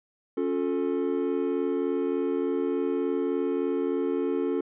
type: chord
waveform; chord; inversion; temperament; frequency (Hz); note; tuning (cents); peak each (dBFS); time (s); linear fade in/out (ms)
triangle; Db augmented; none; equal with one note detuned; 277.2 / 356.6 / 440; Db4 / F4 / A4; 0 / +36 / 0; -27; 0.37-4.61; 5
effects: resampled to 8000 Hz